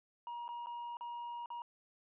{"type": "tone with dropouts", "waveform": "triangle", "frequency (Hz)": 951, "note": "A#5", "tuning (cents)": 34, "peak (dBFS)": -39, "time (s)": [0.27, 1.62], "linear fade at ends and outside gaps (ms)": 1, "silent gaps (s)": [[0.48, 0.489], [0.66, 0.669], [0.97, 1.009], [1.459, 1.503]], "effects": ["resampled to 8000 Hz"]}